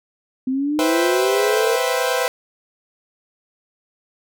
sine linear sweep, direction up, 254.7 to 466.2 Hz, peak -18 dBFS, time 0.47-1.76 s, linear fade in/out 5 ms
sawtooth chord, C major seventh, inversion third, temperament equal, 493.9 / 523.3 / 659.3 / 784 Hz, B4 / C5 / E5 / G5, 0 / 0 / 0 / 0 cents, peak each -18 / -19 / -21 / -23 dBFS, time 0.79-2.28 s, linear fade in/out 0 ms
effects none

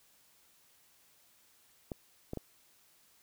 clicks, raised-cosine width 2 ms, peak -24 dBFS, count 3, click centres 1.918 / 2.334 / 2.373 s, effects white hiss -66 dBFS RMS until 3.22 s

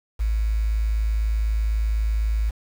sine tone with quantisation, 54 Hz, A1, 32 cents flat, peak -19 dBFS, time 0.19-2.51 s, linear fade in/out 20 ms, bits 7, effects none

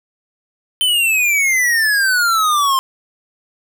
square exponential sweep, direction down, 3091 to 1046.5 Hz, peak -13 dBFS, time 0.81-2.79 s, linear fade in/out 0 ms, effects none

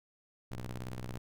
sawtooth ring-modulated tone, 62.7 Hz, B1, 27 cents sharp, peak -32 dBFS, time 0.51-1.18 s, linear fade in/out 0 ms, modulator 53.8 Hz, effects none

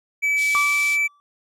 triangle tone with pitch glide, 2297 to 2316 Hz, D7 to D7, -39 to -25 cents, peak -16 dBFS, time 0.22-1.08 s, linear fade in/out 20 ms, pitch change +14 cents, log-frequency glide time 0.46-0.74 s
pink band-pass noise, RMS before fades -34 dBFS, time 0.36-0.98 s, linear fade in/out 50 ms, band 3300 to 11000 Hz, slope 24 dB/octave
triangle tone with exponential decay, 1160 Hz, D6, 22 cents flat, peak -16 dBFS, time 0.55-1.2 s, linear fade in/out 0 ms, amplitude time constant 140 ms
effects none

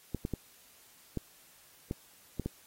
clicks, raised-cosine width 3 ms, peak -20 dBFS, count 7, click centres 0.147 / 0.251 / 0.337 / 1.173 / 1.911 / 2.397 / 2.46 s, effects white hiss -60 dBFS RMS until 2.66 s + AAC 48 kbps

